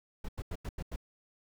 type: noise bursts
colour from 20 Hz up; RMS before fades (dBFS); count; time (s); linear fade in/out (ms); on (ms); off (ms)
brown; -37; 6; 0.24-0.961; 5; 46; 89
effects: none